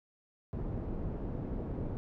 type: low-pass noise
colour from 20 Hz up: pink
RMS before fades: -37 dBFS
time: 0.53-1.97 s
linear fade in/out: 0 ms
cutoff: 440 Hz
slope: 12 dB/octave
effects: none